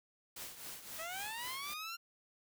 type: noise with tremolo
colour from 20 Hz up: white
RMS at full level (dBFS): -45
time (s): 0.36-1.74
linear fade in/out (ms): 5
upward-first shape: triangle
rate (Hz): 3.8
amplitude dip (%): 70
type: linear sweep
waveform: 15% pulse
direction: up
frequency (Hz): 622.3 to 1396.9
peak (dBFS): -35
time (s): 0.98-1.97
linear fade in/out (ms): 20
effects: none